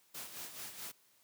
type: noise with tremolo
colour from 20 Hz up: white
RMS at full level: -44 dBFS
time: 0.14-0.92 s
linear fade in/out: 10 ms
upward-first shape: sine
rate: 4.6 Hz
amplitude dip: 60%
effects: white hiss -69 dBFS RMS until 1.23 s + high-pass 100 Hz 12 dB/octave